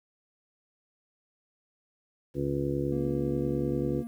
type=harmonic tone; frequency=70.2 Hz; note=C#2; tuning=22 cents sharp; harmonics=1 / 2 / 3 / 4 / 5 / 6 / 7; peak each=-40 / -32 / -42 / -33 / -32 / -41 / -35 dBFS; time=2.34-4.04 s; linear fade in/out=50 ms
type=tone; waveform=triangle; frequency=233.1 Hz; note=A#3; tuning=in tune; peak=-33 dBFS; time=2.92-4.07 s; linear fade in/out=0 ms
effects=10-bit